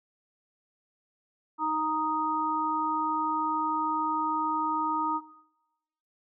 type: harmonic tone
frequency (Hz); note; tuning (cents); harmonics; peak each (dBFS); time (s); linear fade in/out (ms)
311.1; D#4; 0; 1 / 3 / 4; -35 / -28 / -30; 1.58-5.21; 50
effects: noise-tail reverb RT60 1.0 s tail -18 dB re dry